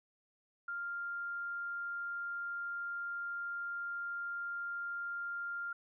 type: tone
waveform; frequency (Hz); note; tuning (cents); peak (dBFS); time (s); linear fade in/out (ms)
sine; 1396.9; F6; 0; -37; 0.68-5.73; 5
effects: none